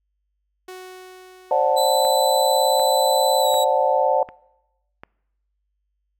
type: tone with exponential decay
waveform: sawtooth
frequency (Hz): 370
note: F#4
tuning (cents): 0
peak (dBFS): -30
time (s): 0.68-3.58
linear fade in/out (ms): 5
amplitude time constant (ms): 630
type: chord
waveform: sine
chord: D dominant seventh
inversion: third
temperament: just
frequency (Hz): 528.6 / 587.3 / 734.2 / 881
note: C5 / D5 / F#5 / A5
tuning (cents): +18 / 0 / -14 / +2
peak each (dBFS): -21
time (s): 1.51-4.23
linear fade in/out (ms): 2
type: tone with pitch glide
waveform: sawtooth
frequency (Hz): 3991 to 3900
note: B7 to B7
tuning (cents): +17 to -23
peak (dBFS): -21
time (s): 1.76-3.65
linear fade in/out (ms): 20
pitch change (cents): -40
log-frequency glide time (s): 3.4-3.47
type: click train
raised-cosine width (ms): 0.5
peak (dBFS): -22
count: 5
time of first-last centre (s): 2.05-5.035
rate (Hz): 1.34
effects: noise-tail reverb RT60 0.9 s tail -24 dB re dry + added 50 Hz sine -70 dBFS peak until 6.19 s